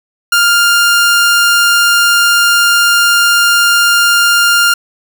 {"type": "tone", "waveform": "sawtooth", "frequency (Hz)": 1402, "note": "F6", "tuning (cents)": 6, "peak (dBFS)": -3, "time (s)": [0.32, 4.74], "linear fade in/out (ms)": 5, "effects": ["7-bit"]}